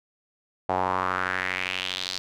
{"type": "tone with band-pass filter sweep", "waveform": "sawtooth", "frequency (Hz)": 92.5, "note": "F#2", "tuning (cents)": 0, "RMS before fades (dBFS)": -28, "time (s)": [0.69, 2.18], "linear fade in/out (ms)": 0, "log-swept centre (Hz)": [760, 4600], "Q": 3.3, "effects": []}